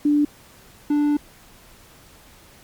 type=tone pair in turn; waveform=sine / triangle; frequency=293.7 / 293.7 Hz; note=D4 / D4; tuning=0 / 0 cents; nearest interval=unison; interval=0 cents; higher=neither; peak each=-14 dBFS; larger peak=neither; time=0.05-0.25 / 0.9-1.17 s; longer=second; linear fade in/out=5 ms; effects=pink hiss -49 dBFS RMS until 2.63 s + MP3 96 kbps